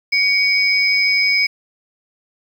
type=tone pair together; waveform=sine; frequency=2247 / 5044 Hz; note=C#7 / D#8; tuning=+23 / +23 cents; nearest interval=octave + major second; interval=1400 cents; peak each=-14 / -18 dBFS; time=0.12-1.47 s; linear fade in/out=10 ms; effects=7-bit

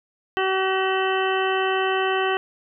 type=harmonic tone; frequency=380.3 Hz; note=F#4; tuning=48 cents sharp; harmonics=1 / 2 / 3 / 4 / 5 / 7 / 8; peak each=-23 / -26 / -28 / -29 / -30 / -31 / -32 dBFS; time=0.37-2.37 s; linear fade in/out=0 ms; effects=none

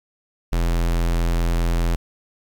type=tone; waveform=square; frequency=42.38 Hz; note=E1; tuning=49 cents sharp; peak=-18 dBFS; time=0.52-1.96 s; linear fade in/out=10 ms; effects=9-bit

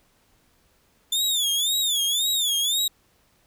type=tone with vibrato; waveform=sawtooth; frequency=3520 Hz; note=A7; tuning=in tune; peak=-18 dBFS; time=1.12-2.88 s; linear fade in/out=5 ms; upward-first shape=sine; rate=1.9 Hz; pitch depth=150 cents each way; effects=pink hiss -63 dBFS RMS until 3.46 s

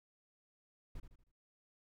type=noise with echo; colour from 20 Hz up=brown; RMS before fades=-44 dBFS; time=0.95-1 s; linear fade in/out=5 ms; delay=79 ms; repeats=4; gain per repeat=-8 dB; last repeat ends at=1.316 s; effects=none

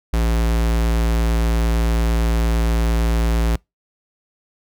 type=tone; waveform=square; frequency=56.8 Hz; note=A#1; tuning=44 cents flat; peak=-16 dBFS; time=0.13-3.56 s; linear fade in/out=5 ms; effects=noise-tail reverb RT60 0.2 s tail -26 dB re dry

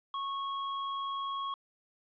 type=tone; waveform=square; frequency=1100 Hz; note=C#6; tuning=14 cents flat; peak=-34 dBFS; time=0.14-1.54 s; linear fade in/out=2 ms; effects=resampled to 11025 Hz + 11-bit

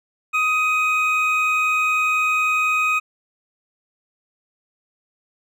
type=tone pair together; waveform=triangle; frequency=1254 / 2508 Hz; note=D#6 / D#7; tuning=+13 / +13 cents; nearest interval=octave; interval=1200 cents; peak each=-19 / -17 dBFS; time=0.33-3 s; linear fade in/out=20 ms; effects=none

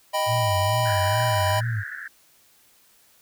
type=chord; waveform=square; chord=Eb augmented; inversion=none; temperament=equal; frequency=622.3 / 784 / 987.8 Hz; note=Eb5 / G5 / B5; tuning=0 / 0 / 0 cents; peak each=-26 / -29 / -26 dBFS; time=0.13-1.61 s; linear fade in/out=20 ms
type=tone with vibrato; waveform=sine; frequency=105.4 Hz; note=G#2; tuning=26 cents sharp; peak=-23 dBFS; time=0.26-1.84 s; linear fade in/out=50 ms; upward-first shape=sine; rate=2.3 Hz; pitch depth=190 cents each way
type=band-pass noise; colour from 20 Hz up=pink; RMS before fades=-35 dBFS; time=0.85-2.08 s; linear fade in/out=10 ms; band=1500 to 1800 Hz; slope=96 dB/octave
effects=white hiss -58 dBFS RMS until 3.21 s

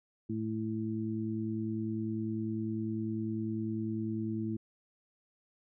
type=harmonic tone; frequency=110 Hz; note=A2; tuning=in tune; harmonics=1 / 2 / 3; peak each=-38 / -35 / -37 dBFS; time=0.29-4.57 s; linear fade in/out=10 ms; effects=none

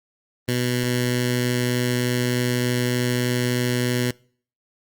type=tone with notch filter; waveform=10% pulse; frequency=123.3 Hz; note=B2; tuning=2 cents flat; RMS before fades=-22 dBFS; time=0.48-4.11 s; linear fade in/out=5 ms; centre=750 Hz; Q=0.79; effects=noise-tail reverb RT60 0.5 s tail -25 dB re dry + Opus 32 kbps

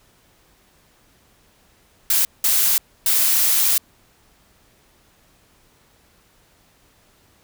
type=noise bursts at uneven times; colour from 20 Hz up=blue; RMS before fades=-17 dBFS; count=3; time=2.1-2.25 / 2.44-2.78 / 3.06-3.78 s; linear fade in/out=2 ms; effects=pink hiss -57 dBFS RMS until 7.43 s

